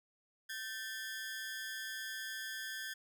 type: ring-modulated tone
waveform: sawtooth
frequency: 1661.2 Hz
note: G#6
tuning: in tune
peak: -34 dBFS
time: 0.49-2.94 s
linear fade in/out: 10 ms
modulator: 110 Hz
effects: none